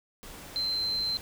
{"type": "tone in noise", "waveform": "sine", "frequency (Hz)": 4104, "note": "C8", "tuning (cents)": -34, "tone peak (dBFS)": -27, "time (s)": [0.56, 1.17], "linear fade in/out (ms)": 0, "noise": "pink", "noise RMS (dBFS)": -45, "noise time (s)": [0.23, 1.21], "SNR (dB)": 15, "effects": []}